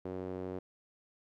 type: tone with band-pass filter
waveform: sawtooth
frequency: 92.5 Hz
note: F#2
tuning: in tune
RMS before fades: -40 dBFS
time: 0.05-0.59 s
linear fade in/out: 5 ms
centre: 410 Hz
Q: 1.8
effects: none